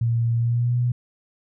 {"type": "tone with pitch glide", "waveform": "sine", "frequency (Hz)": [116.54, 122.19], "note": ["A#2", "B2"], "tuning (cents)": [0, -18], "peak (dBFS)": -18, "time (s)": [0.01, 0.92], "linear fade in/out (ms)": 5, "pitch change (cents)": 82, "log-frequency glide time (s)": [0.37, 0.76], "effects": []}